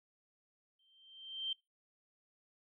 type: tone with exponential growth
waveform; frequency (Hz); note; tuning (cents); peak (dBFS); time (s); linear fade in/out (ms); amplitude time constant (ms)
sine; 3137; G7; +1; -33; 0.79-1.53; 5; 160
effects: noise-tail reverb RT60 0.2 s tail -22 dB re dry